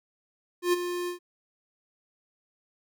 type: tone with ADSR envelope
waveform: square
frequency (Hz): 353.6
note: F4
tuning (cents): +22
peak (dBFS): -20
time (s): 0.62-1.19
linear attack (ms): 110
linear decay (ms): 21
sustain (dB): -10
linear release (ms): 110
effects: none